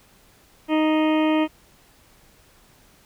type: harmonic tone with a mistuned harmonic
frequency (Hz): 311.1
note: D#4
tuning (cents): 0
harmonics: 1 / 2 / 3 / 4 / 6 / 7 / 8 / 9 / 10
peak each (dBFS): -18 / -25 / -28 / -33 / -36 / -37 / -34 / -40 / -37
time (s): 0.68-1.48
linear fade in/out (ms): 50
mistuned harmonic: 7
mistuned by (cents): -17
effects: pink hiss -55 dBFS RMS until 3.05 s